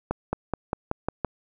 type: accelerating click train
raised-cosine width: 1 ms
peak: -11 dBFS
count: 7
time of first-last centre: 0.11-1.247 s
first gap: 220 ms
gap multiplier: 0.94
effects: none